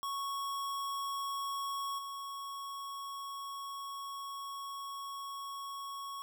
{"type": "tone with level steps", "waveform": "square", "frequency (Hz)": 1107, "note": "C#6", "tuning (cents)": -3, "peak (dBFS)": [-36, -41], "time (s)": [0.03, 6.22], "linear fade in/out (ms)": 0, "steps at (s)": 1.98, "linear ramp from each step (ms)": 10, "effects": []}